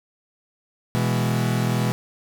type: chord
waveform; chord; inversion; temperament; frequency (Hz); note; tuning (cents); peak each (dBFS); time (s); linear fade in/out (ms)
40% pulse; E major; second; equal; 123.47 / 164.81 / 207.7; B2 / E3 / G#3; 0 / 0 / 0; -21 / -26 / -25; 0.95-1.92; 0
effects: none